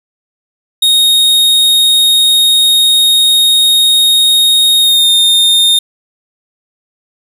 45% pulse tone with pitch glide, 3729 to 3656 Hz, A#7 to A#7, 0 to -34 cents, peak -5 dBFS, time 0.82-5.79 s, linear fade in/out 5 ms, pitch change -34 cents, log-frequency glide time 4.8-5.08 s, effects none

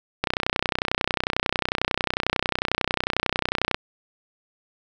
click train, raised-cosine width 0.3 ms, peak -5 dBFS, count 110, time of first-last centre 0.24-3.745 s, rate 31.1 Hz, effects none

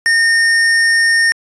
square tone, 1831 Hz, A#6, 32 cents flat, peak -10 dBFS, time 0.06-1.32 s, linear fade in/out 0 ms, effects resampled to 22050 Hz

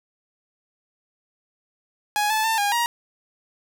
sawtooth tone with pitch steps, 833 / 870 / 894 / 814 / 946 Hz, G#5 / A5 / A5 / G#5 / A#5, +5 / -20 / +27 / -35 / +25 cents, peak -16 dBFS, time 2.16-2.86 s, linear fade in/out 0 ms, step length 140 ms, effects none

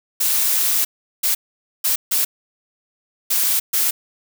blue noise bursts at uneven times, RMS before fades -18 dBFS, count 6, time 0.2-0.85 / 1.23-1.35 / 1.84-1.96 / 2.11-2.25 / 3.3-3.6 / 3.73-3.91 s, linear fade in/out 10 ms, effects none

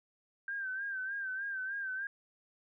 sine tone with vibrato, 1570 Hz, G6, 2 cents sharp, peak -35 dBFS, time 0.48-2.07 s, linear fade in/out 2 ms, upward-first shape sine, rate 3.3 Hz, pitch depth 65 cents each way, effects none

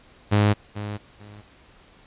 sawtooth tone with echo, 103.83 Hz, G#2, in tune, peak -12 dBFS, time 0.31-0.54 s, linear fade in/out 20 ms, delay 440 ms, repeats 2, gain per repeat -13 dB, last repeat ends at 1.42 s, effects pink hiss -53 dBFS RMS until 2.06 s + resampled to 8000 Hz

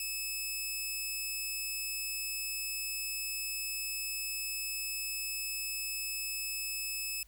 10% pulse tone, 2600 Hz, E7, 24 cents flat, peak -26 dBFS, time 0-7.23 s, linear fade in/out 2 ms, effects added 50 Hz sine -58 dBFS peak until 7.27 s + white hiss -66 dBFS RMS until 7.27 s

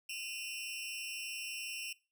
sawtooth tone with amplitude modulation, 2732 Hz, F7, 39 cents flat, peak -32 dBFS, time 0.09-1.93 s, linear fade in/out 5 ms, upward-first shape sine, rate 237 Hz, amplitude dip 95%, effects noise-tail reverb RT60 0.3 s tail -20 dB re dry

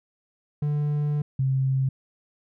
triangle / sine tone pair in turn, 147.6 / 133.09 Hz, D3 / C3, +9 / +30 cents, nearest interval major second, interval 179 cents, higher first, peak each -20 dBFS, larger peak neither, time 0.62-1.22 / 1.39-1.89 s, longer first, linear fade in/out 5 ms, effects none

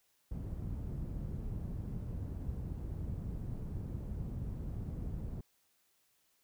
white low-pass noise, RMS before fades -40 dBFS, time 0.31-5.41 s, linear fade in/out 5 ms, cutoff 120 Hz, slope 12 dB/octave, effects white hiss -74 dBFS RMS until 6.43 s

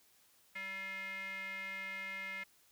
square tone with band-pass filter, 192.7 Hz, G3, 29 cents flat, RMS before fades -43 dBFS, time 0.55-2.44 s, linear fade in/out 10 ms, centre 2100 Hz, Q 7, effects white hiss -68 dBFS RMS until 2.71 s

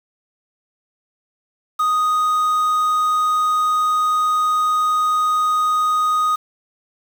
triangle tone with quantisation, 1244.5 Hz, D#6, in tune, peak -13 dBFS, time 1.79-6.36 s, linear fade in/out 10 ms, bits 6, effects none

